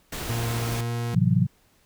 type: noise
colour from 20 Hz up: pink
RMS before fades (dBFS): -33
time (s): 0.12-0.81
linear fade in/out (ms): 5
type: tone with pitch glide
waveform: 40% pulse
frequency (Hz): 116.54 to 118.37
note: A#2 to A#2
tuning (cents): 0 to +27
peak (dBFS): -25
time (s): 0.29-1.15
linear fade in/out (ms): 5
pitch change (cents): +27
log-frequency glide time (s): 0.76-0.9
type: chord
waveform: sine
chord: F# half-diminished seventh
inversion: first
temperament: equal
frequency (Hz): 110 / 130.81 / 164.81 / 185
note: A2 / C3 / E3 / F#3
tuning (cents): 0 / 0 / 0 / 0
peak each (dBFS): -23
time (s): 1.13-1.47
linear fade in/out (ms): 20
effects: pink hiss -62 dBFS RMS until 1.85 s